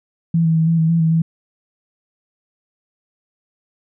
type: tone with pitch steps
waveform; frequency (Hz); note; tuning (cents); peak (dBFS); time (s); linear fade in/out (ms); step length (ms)
sine; 166.1 / 162.2 / 161 / 165.6 / 161 / 166.8 / 161.4 / 163.5; E3 / E3 / E3 / E3 / E3 / E3 / E3 / E3; +13 / -28 / -41 / +8 / -41 / +21 / -36 / -14; -12; 0.34-1.22; 5; 110
effects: none